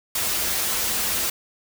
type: noise with comb filter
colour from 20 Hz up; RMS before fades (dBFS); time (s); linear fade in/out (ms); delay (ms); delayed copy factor
white; -24; 0.15-1.3; 5; 7.1; -0.7
effects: none